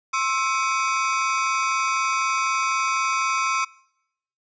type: ring-modulated tone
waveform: 30% pulse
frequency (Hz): 1192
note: D6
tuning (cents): +25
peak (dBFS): -15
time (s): 0.13-3.65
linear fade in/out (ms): 10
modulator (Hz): 128
effects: noise-tail reverb RT60 0.8 s tail -25 dB re dry + resampled to 16000 Hz